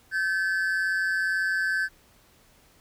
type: tone pair together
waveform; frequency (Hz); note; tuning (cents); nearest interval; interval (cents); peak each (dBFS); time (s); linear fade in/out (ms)
triangle; 1543 / 1725; G6 / A6; -28 / -35; major second; 193; -23 / -27; 0.11-1.89; 50
effects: pink hiss -59 dBFS RMS until 2.8 s